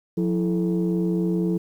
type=tone cluster; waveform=sine; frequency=178.2 / 331 / 435 Hz; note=F3 / E4 / A4; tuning=+35 / +7 / -20 cents; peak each=-21 / -24 / -28 dBFS; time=0.17-1.58 s; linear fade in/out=10 ms; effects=tanh soft clip ceiling -14 dBFS + 9-bit